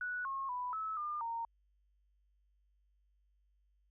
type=tone with pitch steps; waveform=sine; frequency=1474 / 1083 / 991 / 1299 / 1204 / 923 Hz; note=F#6 / C#6 / B5 / E6 / D6 / A#5; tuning=-7 / -41 / +6 / -26 / +43 / -17 cents; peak=-36 dBFS; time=0.01-1.45 s; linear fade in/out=2 ms; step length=240 ms; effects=added 50 Hz sine -70 dBFS peak until 3.9 s